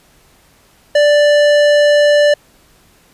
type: tone with tanh clipping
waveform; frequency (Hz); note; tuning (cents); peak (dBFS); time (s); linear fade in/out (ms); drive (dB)
sine; 587.3; D5; 0; -9; 0.95-2.34; 5; 17
effects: pink hiss -50 dBFS RMS until 3.13 s + resampled to 32000 Hz